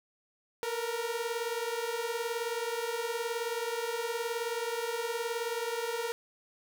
sawtooth beating tone pair, 457.5 / 476.5 Hz, A#4 / A#4, -32 / +38 cents, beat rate 19 Hz, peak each -31 dBFS, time 0.63-6.12 s, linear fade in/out 0 ms, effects none

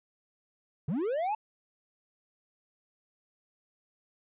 triangle linear sweep, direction up, 126.3 to 890 Hz, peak -26 dBFS, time 0.88-1.35 s, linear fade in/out 5 ms, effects resampled to 8000 Hz

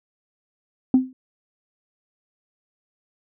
sine tone with exponential decay, 258.3 Hz, C4, 22 cents flat, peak -7 dBFS, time 0.94-1.13 s, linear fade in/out 2 ms, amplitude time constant 40 ms, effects tanh soft clip ceiling -8 dBFS

